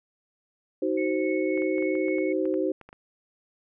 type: chord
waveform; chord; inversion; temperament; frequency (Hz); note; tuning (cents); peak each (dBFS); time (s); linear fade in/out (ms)
sine; C diminished; first; just; 314 / 376.7 / 523.3; Eb4 / Gb4 / C5; +16 / +31 / 0; -27 / -27 / -29; 0.82-2.72; 5
type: tone with tremolo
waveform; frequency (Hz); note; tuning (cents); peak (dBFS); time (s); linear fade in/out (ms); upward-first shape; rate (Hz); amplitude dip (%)
sine; 2200; C#7; -14; -33; 0.97-2.33; 10; triangle; 3.7; 40
type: clicks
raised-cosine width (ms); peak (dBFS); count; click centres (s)
0.5; -31; 12; 1.576 / 1.621 / 1.782 / 1.825 / 1.953 / 2.083 / 2.184 / 2.455 / 2.541 / 2.813 / 2.89 / 2.929
effects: none